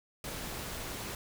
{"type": "noise", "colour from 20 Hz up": "pink", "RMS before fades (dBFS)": -40, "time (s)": [0.24, 1.15], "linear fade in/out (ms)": 2, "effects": []}